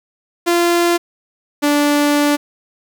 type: tone pair in turn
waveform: sawtooth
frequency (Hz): 344.7 / 291.6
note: F4 / D4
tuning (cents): -23 / -12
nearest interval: minor third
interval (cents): 289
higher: first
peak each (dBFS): -8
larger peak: neither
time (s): 0.46-0.98 / 1.62-2.37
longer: second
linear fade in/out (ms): 20
effects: 8-bit